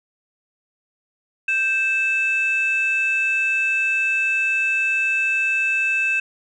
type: tone pair together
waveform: sine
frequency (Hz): 1563.2 / 2629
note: G6 / E7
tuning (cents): -5 / -5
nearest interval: major sixth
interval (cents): 900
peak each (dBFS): -23 / -17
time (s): 1.48-6.2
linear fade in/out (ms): 5
effects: tanh soft clip ceiling -13 dBFS